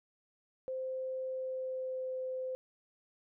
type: tone with pitch glide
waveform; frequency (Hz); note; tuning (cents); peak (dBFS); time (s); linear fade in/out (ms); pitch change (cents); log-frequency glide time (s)
sine; 520 to 515.8; C5 to C5; -11 to -25; -35; 0.68-2.55; 0; -14; 1.26-2.16
effects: none